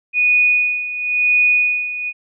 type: tone with tremolo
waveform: sine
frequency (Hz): 2475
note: D#7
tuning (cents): -10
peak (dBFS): -10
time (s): 0.13-2.13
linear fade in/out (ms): 50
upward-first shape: sine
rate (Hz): 0.96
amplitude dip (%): 75
effects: none